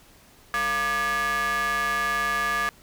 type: ring-modulated tone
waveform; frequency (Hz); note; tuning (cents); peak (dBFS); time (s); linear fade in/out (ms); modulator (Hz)
45% pulse; 248.9; B3; +14; -20; 0.54-2.69; 0; 1440
effects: pink hiss -54 dBFS RMS until 2.82 s